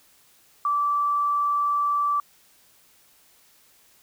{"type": "tone", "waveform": "sine", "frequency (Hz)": 1162, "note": "D6", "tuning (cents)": -19, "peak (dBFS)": -20, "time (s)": [0.65, 2.2], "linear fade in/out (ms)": 2, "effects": ["white hiss -58 dBFS RMS until 4.02 s"]}